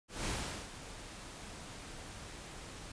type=noise with ADSR envelope; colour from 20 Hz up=pink; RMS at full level=-36 dBFS; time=0.08-2.92 s; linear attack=190 ms; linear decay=410 ms; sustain=-12 dB; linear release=5 ms; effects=resampled to 22050 Hz